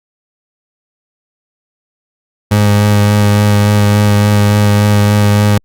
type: tone with vibrato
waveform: 30% pulse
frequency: 103.5 Hz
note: G#2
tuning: 5 cents flat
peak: -4 dBFS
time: 2.51-5.58 s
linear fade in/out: 5 ms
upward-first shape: sine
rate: 3.5 Hz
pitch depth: 13 cents each way
effects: Opus 48 kbps